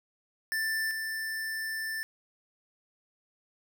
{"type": "tone pair in turn", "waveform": "square", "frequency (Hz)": [1772, 1772], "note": ["A6", "A6"], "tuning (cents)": [12, 12], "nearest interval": "unison", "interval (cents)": 0, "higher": "neither", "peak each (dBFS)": [-29, -33], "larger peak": "first", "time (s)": [[0.52, 0.91], [0.91, 2.03]], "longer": "second", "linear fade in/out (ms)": 0, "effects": []}